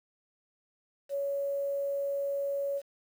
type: tone with quantisation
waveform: sine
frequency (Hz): 560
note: C#5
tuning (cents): +18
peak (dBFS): -29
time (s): 1.09-2.82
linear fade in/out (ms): 50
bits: 9
effects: none